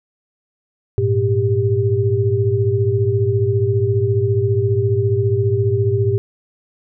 sine tone cluster, 101.8 / 116.5 / 395.7 Hz, G#2 / A#2 / G4, -34 / -1 / +16 cents, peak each -18 dBFS, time 0.98-6.18 s, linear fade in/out 0 ms, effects none

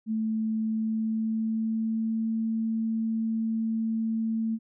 sine tone with pitch glide, 220 to 223.7 Hz, A3 to A3, 0 to +29 cents, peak -25 dBFS, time 0.06-4.59 s, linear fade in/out 50 ms, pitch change +29 cents, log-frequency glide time 0.61-2.31 s, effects none

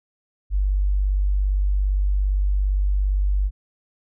sine tone, 48.75 Hz, G1, 9 cents flat, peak -17 dBFS, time 0.5-3.51 s, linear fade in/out 50 ms, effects none

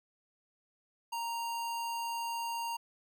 square tone, 931 Hz, A#5, 2 cents flat, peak -35 dBFS, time 1.12-2.77 s, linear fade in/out 10 ms, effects none

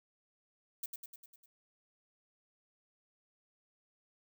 violet noise with echo, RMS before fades -39 dBFS, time 0.83-0.86 s, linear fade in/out 5 ms, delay 100 ms, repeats 6, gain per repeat -4 dB, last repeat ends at 1.46 s, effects none

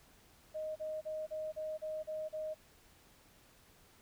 sine tone bursts, 622.3 Hz, D#5, in tune, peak -37 dBFS, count 8, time 0.54-2.545 s, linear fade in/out 20 ms, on 220 ms, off 35 ms, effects pink hiss -64 dBFS RMS until 4.01 s

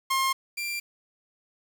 sawtooth tone pair in turn, 1066 / 2372 Hz, C6 / D7, +32 / +17 cents, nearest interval octave + major second, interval 1385 cents, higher second, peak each -19 / -26 dBFS, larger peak first, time 0.1-0.33 / 0.57-0.8 s, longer neither, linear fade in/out 10 ms, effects 8-bit

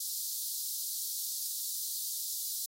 white high-pass noise, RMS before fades -36 dBFS, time 0-2.66 s, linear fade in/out 5 ms, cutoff 3900 Hz, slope 48 dB/octave, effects AAC 48 kbps

